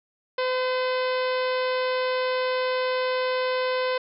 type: harmonic tone with a mistuned harmonic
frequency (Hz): 510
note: C5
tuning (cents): -44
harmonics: 1 / 2 / 3 / 4 / 5 / 6 / 7 / 8 / 9 / 10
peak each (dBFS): -24 / -30 / -34 / -36 / -38 / -40 / -41 / -42 / -43 / -44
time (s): 0.38-3.98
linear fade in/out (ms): 5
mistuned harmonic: 9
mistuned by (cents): -52
effects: none